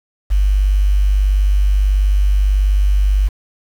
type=tone with quantisation; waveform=sine; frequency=49.23 Hz; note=G1; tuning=8 cents sharp; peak=-10 dBFS; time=0.3-3.29 s; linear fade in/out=20 ms; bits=6; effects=none